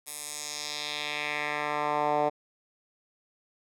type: tone with band-pass filter sweep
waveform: 10% pulse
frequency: 148.6 Hz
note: D3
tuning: 21 cents sharp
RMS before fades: -31 dBFS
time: 0.06-2.3 s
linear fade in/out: 20 ms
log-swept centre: 11000 to 660 Hz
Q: 1.8
effects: none